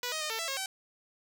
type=tone with pitch steps; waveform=5% pulse; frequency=490.4 / 627 / 613 / 447.8 / 664 / 542 / 768 Hz; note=B4 / D#5 / D#5 / A4 / E5 / C#5 / G5; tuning=-12 / +13 / -26 / +30 / +12 / -39 / -36 cents; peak=-21 dBFS; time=0.03-0.66 s; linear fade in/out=2 ms; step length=90 ms; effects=none